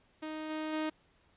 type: tone with level steps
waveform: sawtooth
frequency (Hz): 311.1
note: D#4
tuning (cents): 0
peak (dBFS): -34 / -31 / -28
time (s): 0.22-0.9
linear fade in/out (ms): 10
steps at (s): 0.49 / 0.72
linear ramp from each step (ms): 20
effects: pink hiss -68 dBFS RMS until 1.36 s + resampled to 8000 Hz